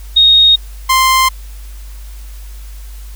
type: tone pair in turn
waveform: sine / sawtooth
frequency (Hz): 3729 / 1046.4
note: A#7 / C6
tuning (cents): 0 / 0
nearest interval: octave + minor seventh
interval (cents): 2200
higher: first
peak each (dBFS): -4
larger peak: neither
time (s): 0.16-0.56 / 0.89-1.29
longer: neither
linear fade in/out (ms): 10
effects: added 50 Hz sine -27 dBFS peak until 3.15 s + white hiss -42 dBFS RMS until 3.15 s